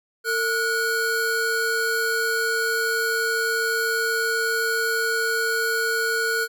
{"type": "tone pair together", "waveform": "square", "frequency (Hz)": [451.9, 1456], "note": ["A4", "F#6"], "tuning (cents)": [46, -28], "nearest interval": "octave + minor sixth", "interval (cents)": 2026, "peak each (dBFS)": [-27, -23], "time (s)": [0.24, 6.48], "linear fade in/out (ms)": 50, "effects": []}